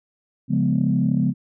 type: chord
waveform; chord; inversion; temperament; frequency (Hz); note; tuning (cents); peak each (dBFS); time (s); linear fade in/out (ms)
sine; C# dominant seventh; none; equal; 138.59 / 174.61 / 207.7 / 246.9; C#3 / E#3 / G#3 / B3; 0 / 0 / 0 / 0; -22; 0.48-1.34; 50
effects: tanh soft clip ceiling -8 dBFS